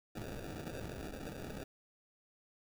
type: noise with sample-and-hold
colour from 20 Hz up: violet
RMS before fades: -44 dBFS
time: 0.15-1.64 s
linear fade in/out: 10 ms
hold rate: 1050 Hz
effects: none